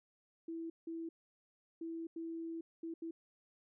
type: tone bursts at uneven times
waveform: sine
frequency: 329.6 Hz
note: E4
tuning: in tune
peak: -40 dBFS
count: 6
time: 0.48-0.7 / 0.87-1.09 / 1.81-2.07 / 2.16-2.61 / 2.83-2.94 / 3.02-3.11 s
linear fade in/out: 5 ms
effects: none